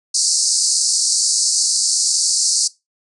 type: band-pass noise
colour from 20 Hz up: pink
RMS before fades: -17 dBFS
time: 0.14-2.68 s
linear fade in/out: 10 ms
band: 4400 to 9400 Hz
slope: 96 dB/octave
effects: noise-tail reverb RT60 0.2 s tail -19 dB re dry